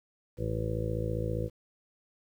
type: harmonic tone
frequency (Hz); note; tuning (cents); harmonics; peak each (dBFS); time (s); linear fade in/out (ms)
55; A1; 0; 1 / 2 / 3 / 4 / 6 / 7 / 8 / 9 / 10; -37 / -33 / -38 / -44 / -40 / -42 / -44 / -36 / -44; 0.37-1.5; 50
effects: 10-bit